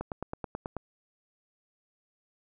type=click train; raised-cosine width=1 ms; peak=-20 dBFS; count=8; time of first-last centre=0.01-0.767 s; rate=9.25 Hz; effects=none